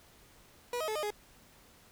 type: tone with pitch steps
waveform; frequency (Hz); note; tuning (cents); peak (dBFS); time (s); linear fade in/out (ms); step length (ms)
30% pulse; 486.1 / 631 / 432.8 / 611 / 417; B4 / D#5 / A4 / D#5 / G#4; -28 / +24 / -29 / -32 / +7; -30; 0.73-1.105; 2; 75
effects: pink hiss -60 dBFS RMS until 1.91 s